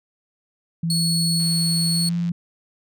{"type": "tone with pitch glide", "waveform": "sine", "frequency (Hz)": [166.2, 171.96], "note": ["E3", "F3"], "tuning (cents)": [15, -27], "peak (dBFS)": -20, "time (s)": [0.83, 2.32], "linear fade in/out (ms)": 5, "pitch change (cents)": 58, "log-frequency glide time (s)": [1.91, 2.16]}
{"type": "tone", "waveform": "30% pulse", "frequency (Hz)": 4373, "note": "C#8", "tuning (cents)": -24, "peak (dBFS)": -18, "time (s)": [0.9, 2.09], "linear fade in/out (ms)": 2}
{"type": "click train", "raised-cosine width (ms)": 0.2, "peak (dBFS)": -27, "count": 91, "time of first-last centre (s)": [1.4, 2.291], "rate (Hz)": 101}
{"effects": []}